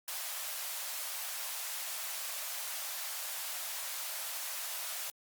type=high-pass noise; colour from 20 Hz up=white; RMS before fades=-39 dBFS; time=0.08-5.1 s; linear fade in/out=0 ms; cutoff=560 Hz; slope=48 dB/octave; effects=Opus 48 kbps